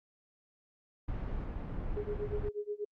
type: noise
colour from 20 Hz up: brown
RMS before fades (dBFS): -37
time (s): 1.08-2.49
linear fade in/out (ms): 5
type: tone with tremolo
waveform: sine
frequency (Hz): 415.3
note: G#4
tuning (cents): 0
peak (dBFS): -32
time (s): 1.96-2.85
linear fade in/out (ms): 10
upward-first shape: sine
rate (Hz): 8.3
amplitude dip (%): 95
effects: low-pass 2000 Hz 12 dB/octave + Opus 48 kbps